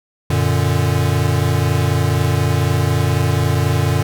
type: chord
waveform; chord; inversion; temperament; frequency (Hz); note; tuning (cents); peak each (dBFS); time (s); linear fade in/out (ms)
square; Gb augmented; none; equal; 92.5 / 116.54 / 146.83; Gb2 / Bb2 / D3; 0 / 0 / 0; -19; 0.3-4.03; 5
effects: none